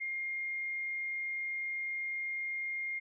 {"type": "tone", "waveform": "sine", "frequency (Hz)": 2124, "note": "C7", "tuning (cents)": 25, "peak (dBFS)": -34, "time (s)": [0, 3], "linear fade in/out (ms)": 20, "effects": []}